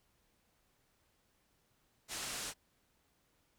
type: low-pass noise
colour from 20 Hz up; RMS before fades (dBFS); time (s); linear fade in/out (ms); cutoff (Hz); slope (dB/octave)
white; -42; 2.08-2.54; 50; 9400; 24
effects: pink hiss -75 dBFS RMS until 3.58 s